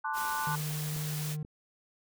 sine chord, D dominant seventh, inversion second, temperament equal, 880 / 1046.5 / 1174.7 / 1480 Hz, A5 / C6 / D6 / F#6, 0 / 0 / 0 / 0 cents, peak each -34 / -38 / -38 / -36 dBFS, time 0.04-0.56 s, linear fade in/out 10 ms
white noise, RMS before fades -40 dBFS, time 0.13-1.37 s, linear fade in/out 50 ms
triangle tone, 151.9 Hz, D#3, 41 cents flat, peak -31 dBFS, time 0.47-1.43 s, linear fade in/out 2 ms
clicks, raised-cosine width 3 ms, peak -34 dBFS, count 2, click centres 0.963 / 1.449 s
effects none

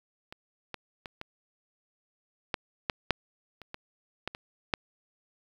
clicks, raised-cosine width 0.3 ms, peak -26 / -20 / -23 / -22 / -12 / -11 / -7 / -29 / -22 / -16 / -23 / -9 dBFS, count 12, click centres 0.325 / 0.743 / 1.058 / 1.214 / 2.542 / 2.898 / 3.107 / 3.617 / 3.744 / 4.276 / 4.349 / 4.738 s, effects 8-bit

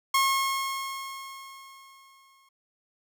sawtooth tone with exponential decay, 1083 Hz, C#6, 41 cents flat, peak -16 dBFS, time 0.14-2.49 s, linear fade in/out 5 ms, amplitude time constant 510 ms, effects none

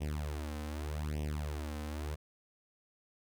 sawtooth tone with flanger, 75 Hz, D2, 37 cents sharp, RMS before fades -38 dBFS, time 0-2.16 s, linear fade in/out 20 ms, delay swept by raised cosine 0.34 to 3.94 ms, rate 0.83 Hz, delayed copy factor +0.95, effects none

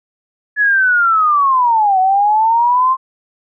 sine linear two-way sweep, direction down then up, 1712 to 740 to 1061 Hz, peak -9 dBFS, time 0.56-2.97 s, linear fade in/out 50 ms, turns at 1.99 s, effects none

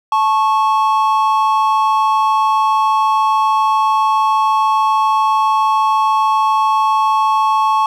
triangle tone pair together, 873.1 / 1100 Hz, A5 / C#6, -14 / -14 cents, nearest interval major third, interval 400 cents, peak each -12 dBFS, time 0.12-7.86 s, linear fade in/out 2 ms, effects none

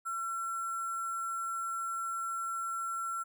sine tone with sample-and-hold, 1354 Hz, E6, 46 cents sharp, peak -33 dBFS, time 0.05-3.24 s, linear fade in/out 20 ms, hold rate 8820 Hz, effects none

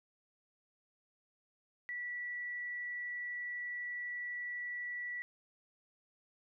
sine tone, 1952 Hz, B6, 21 cents flat, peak -38 dBFS, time 1.89-5.22 s, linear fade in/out 0 ms, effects none

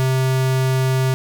square tone, 130.9 Hz, C3, 1 cent sharp, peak -16 dBFS, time 0-1.14 s, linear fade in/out 0 ms, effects none

